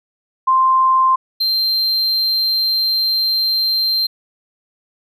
sine / triangle tone pair in turn, 1046.5 / 4150 Hz, C6 / C8, 0 / -15 cents, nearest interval 2 octaves, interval 2385 cents, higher second, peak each -10 / -13 dBFS, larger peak first, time 0.47-1.16 / 1.4-4.07 s, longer second, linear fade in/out 10 ms, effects none

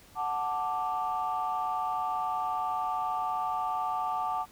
sine chord, D major, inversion first, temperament equal, 740 / 880 / 1174.7 Hz, F#5 / A5 / D6, 0 / 0 / 0 cents, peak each -32 dBFS, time 0.15-4.46 s, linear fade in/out 50 ms, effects tanh soft clip ceiling -21 dBFS + pink hiss -56 dBFS RMS until 4.51 s

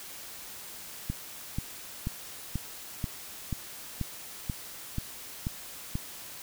click train, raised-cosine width 5 ms, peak -18 dBFS, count 11, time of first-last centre 1.1-5.954 s, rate 2.06 Hz, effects white hiss -44 dBFS RMS until 6.42 s

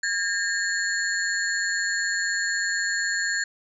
sine tone cluster, 1623 / 1807 / 4314 / 7130 Hz, G#6 / A6 / C#8 / A8, -40 / +46 / -48 / +22 cents, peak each -26 / -28 / -32 / -32 dBFS, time 0.03-3.44 s, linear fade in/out 5 ms, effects none

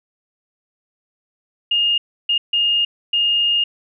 sine tone bursts at uneven times, 2837 Hz, F7, 27 cents sharp, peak -14 dBFS, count 4, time 1.71-1.98 / 2.29-2.38 / 2.53-2.85 / 3.13-3.64 s, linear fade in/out 5 ms, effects none

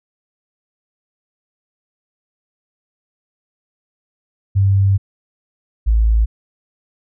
sine tone pair in turn, 98 / 55 Hz, G2 / A1, 0 / 0 cents, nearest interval minor seventh, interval 1000 cents, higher first, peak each -10 dBFS, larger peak neither, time 4.55-4.98 / 5.86-6.26 s, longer first, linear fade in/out 20 ms, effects none

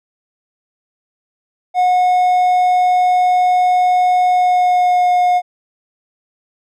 triangle tone with pitch glide, 727 to 719.1 Hz, F#5 to F#5, -31 to -50 cents, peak -8 dBFS, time 1.74-5.42 s, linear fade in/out 50 ms, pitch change -19 cents, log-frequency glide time 4.3-5.08 s, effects none

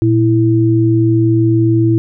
sine tone pair together, 116.54 / 329.6 Hz, A#2 / E4, 0 / 0 cents, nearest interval octave + tritone, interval 1800 cents, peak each -11 dBFS, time 0.02-1.98 s, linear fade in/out 0 ms, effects none

